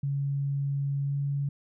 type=tone with pitch glide; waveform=sine; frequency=140 to 141.06 Hz; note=C#3 to C#3; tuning=+18 to +31 cents; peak=-26 dBFS; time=0.03-1.49 s; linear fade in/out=5 ms; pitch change=+13 cents; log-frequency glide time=1.04-1.16 s; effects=none